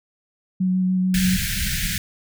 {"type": "tone with vibrato", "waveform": "sine", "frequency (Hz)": 185, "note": "F#3", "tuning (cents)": 0, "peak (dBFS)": -17, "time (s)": [0.6, 1.37], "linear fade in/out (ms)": 10, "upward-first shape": "square", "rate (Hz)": 6.8, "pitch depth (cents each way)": 9}
{"type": "band-stop noise", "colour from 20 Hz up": "pink", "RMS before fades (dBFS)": -24, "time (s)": [1.14, 1.98], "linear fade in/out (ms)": 2, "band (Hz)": [210, 1500], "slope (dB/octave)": 96}
{"effects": []}